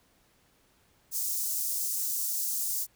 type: high-pass noise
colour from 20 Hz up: white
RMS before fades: -31 dBFS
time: 1.11-2.87 s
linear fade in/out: 50 ms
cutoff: 5800 Hz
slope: 24 dB/octave
effects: pink hiss -66 dBFS RMS until 2.95 s